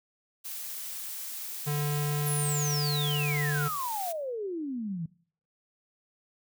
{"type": "noise", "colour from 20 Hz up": "blue", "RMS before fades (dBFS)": -38, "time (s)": [0.44, 4.13], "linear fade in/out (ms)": 20}
{"type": "tone", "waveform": "square", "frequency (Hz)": 146.83, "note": "D3", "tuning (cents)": 0, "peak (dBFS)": -28, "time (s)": [1.66, 3.69], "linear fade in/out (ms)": 20}
{"type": "exponential sweep", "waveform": "sine", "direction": "down", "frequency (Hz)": [11590, 155.56], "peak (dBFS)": -31, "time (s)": [2.26, 5.06], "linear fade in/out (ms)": 5}
{"effects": ["noise-tail reverb RT60 0.5 s tail -20 dB re dry"]}